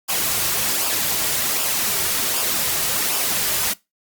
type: noise with flanger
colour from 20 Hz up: white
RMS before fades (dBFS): -21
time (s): 0.08-3.74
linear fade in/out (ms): 20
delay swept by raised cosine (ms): 0.49 to 3.99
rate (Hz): 1.3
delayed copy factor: -0.5
effects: noise-tail reverb RT60 0.2 s tail -20 dB re dry + Opus 48 kbps